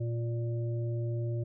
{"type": "harmonic tone", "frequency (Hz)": 117.2, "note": "A#2", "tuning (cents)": 10, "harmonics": [1, 3, 5], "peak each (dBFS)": [-30, -40, -44], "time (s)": [0, 1.44], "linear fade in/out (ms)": 10, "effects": []}